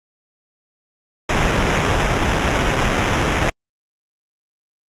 pink noise with sample-and-hold, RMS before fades -17 dBFS, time 1.29-3.5 s, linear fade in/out 5 ms, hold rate 4410 Hz, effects low-pass 7000 Hz 12 dB/octave + Opus 48 kbps

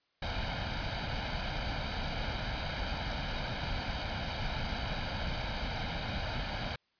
pink noise with comb filter, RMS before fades -35 dBFS, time 0.22-6.76 s, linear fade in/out 5 ms, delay 1.3 ms, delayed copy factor +0.65, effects white hiss -75 dBFS RMS until 6.99 s + resampled to 11025 Hz

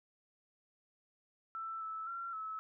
sine tone with pitch steps, 1329 / 1311 / 1366 / 1299 Hz, E6 / E6 / F6 / E6, +14 / -10 / -39 / -26 cents, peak -39 dBFS, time 1.55-2.59 s, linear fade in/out 0 ms, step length 260 ms, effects none

